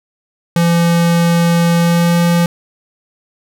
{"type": "tone with pitch glide", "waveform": "square", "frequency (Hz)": [170, 171.58], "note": ["F3", "F3"], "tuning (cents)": [-46, -30], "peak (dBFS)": -10, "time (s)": [0.56, 2.46], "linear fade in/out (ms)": 2, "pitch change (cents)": 16, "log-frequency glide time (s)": [1.77, 2.18], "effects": []}